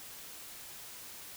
silence, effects white hiss -48 dBFS RMS until 1.36 s

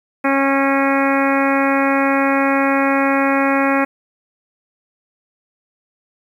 harmonic tone, 274 Hz, C#4, 20 cents flat, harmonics 1 / 2 / 3 / 4 / 5 / 6 / 7 / 8 / 9, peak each -17 / -20 / -22 / -23 / -24 / -25 / -25 / -26 / -27 dBFS, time 0.24-3.85 s, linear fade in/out 10 ms, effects 8-bit

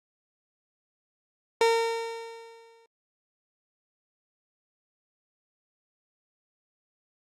30% pulse tone with exponential decay, 458.2 Hz, A#4, 30 cents flat, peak -15 dBFS, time 1.61-2.86 s, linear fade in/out 2 ms, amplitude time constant 270 ms, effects low-pass 7000 Hz 12 dB/octave + Opus 48 kbps

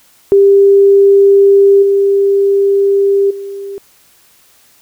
sine tone with level steps, 396.8 Hz, G4, 21 cents sharp, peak -3 / -7 / -21 dBFS, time 0.32-3.78 s, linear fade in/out 0 ms, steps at 1.82 / 3.3 s, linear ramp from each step 10 ms, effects white hiss -48 dBFS RMS until 4.81 s

